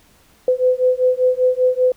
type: beating tone pair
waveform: sine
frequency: 504 / 509.1 Hz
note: B4 / C5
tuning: +35 / -47 cents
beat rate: 5.1 Hz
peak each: -16 dBFS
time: 0.48-1.92 s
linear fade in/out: 2 ms
effects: pink hiss -53 dBFS RMS until 1.96 s